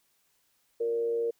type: tone with frequency modulation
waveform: sine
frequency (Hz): 465.3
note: A#4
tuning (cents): -3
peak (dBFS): -26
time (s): 0.8-1.31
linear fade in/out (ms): 10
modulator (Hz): 115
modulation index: 0.33
effects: white hiss -71 dBFS RMS until 1.39 s